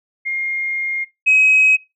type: tone pair in turn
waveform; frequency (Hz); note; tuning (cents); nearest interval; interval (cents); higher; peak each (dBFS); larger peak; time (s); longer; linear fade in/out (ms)
sine; 2128 / 2542; C7 / D#7; +29 / +36; minor third; 307; second; -19 / -8; second; 0.25-1.05 / 1.26-1.77; first; 20
effects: noise-tail reverb RT60 0.2 s tail -18 dB re dry + tanh soft clip ceiling -5 dBFS